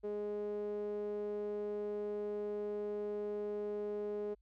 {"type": "tone with band-pass filter", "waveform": "sawtooth", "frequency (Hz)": 207.7, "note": "G#3", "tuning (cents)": 0, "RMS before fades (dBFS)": -39, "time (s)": [0.03, 4.35], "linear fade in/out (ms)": 20, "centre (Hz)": 450, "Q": 5.5, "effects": ["added 50 Hz sine -67 dBFS peak until 4.41 s"]}